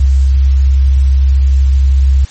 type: tone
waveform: sine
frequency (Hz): 67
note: C2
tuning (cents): +42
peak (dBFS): -5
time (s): 0-2.25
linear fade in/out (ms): 5
effects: white hiss -36 dBFS RMS until 2.3 s + MP3 32 kbps